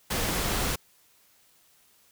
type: noise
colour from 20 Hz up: pink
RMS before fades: -28 dBFS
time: 0.1-0.76 s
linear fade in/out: 10 ms
effects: white hiss -62 dBFS RMS until 2.11 s